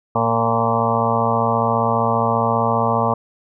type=harmonic tone with a mistuned harmonic; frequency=114.9 Hz; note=A#2; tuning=25 cents flat; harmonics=1 / 2 / 4 / 5 / 6 / 7 / 8 / 9 / 10; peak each=-24 / -24 / -24 / -24 / -24 / -24 / -24 / -24 / -24 dBFS; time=0.15-3.14 s; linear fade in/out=5 ms; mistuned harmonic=7; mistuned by=+29 cents; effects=none